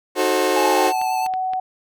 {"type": "chord", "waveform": "30% pulse", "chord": "D# diminished seventh", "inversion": "none", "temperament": "equal with one note detuned", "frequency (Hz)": [311.1, 370, 440, 531.2], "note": ["D#4", "F#4", "A4", "C5"], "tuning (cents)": [0, 0, 0, 26], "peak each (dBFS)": [-22, -18, -21, -19], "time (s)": [0.15, 0.93], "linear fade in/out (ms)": 50}
{"type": "tone with pitch glide", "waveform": "sine", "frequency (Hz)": [835, 748.2], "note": ["G#5", "F#5"], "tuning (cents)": [9, 19], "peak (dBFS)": -20, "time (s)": [0.56, 1.6], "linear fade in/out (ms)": 5, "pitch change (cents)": -190, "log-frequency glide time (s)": [0.68, 0.92]}
{"type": "tone with vibrato", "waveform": "square", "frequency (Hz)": 874, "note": "A5", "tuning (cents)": -12, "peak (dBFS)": -24, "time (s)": [0.57, 1.27], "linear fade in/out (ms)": 5, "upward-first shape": "triangle", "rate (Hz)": 9.3, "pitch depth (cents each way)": 23}
{"type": "clicks", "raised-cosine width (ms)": 0.3, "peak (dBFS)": -19, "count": 5, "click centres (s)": [0.874, 1.015, 1.263, 1.338, 1.535]}
{"effects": []}